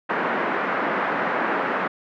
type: band-pass noise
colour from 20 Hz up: white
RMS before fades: -24 dBFS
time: 0.09-1.88 s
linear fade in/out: 10 ms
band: 200 to 1700 Hz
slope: 24 dB/octave
effects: none